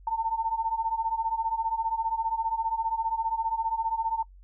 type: beating tone pair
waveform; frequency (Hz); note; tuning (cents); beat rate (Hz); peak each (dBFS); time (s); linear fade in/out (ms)
sine; 890 / 905; A5 / A5; +20 / +48; 15; -30 / -27; 0.07-4.23; 5
effects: noise-tail reverb RT60 0.1 s tail -21 dB re dry + added 46 Hz sine -48 dBFS peak until 4.43 s